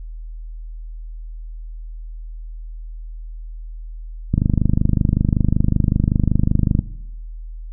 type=click train; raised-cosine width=5 ms; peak=-3 dBFS; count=63; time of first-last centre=4.34-6.791 s; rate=25.3 Hz; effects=noise-tail reverb RT60 0.8 s tail -17 dB re dry + added 40 Hz sine -29 dBFS peak until 7.72 s